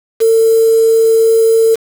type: tone with quantisation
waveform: sine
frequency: 450.4 Hz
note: A4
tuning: 40 cents sharp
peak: -6 dBFS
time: 0.2-1.76 s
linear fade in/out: 20 ms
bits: 4
effects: none